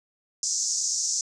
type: band-pass noise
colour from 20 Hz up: pink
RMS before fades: -27 dBFS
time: 0.43-1.21 s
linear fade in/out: 2 ms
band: 5500 to 7200 Hz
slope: 48 dB/octave
effects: resampled to 22050 Hz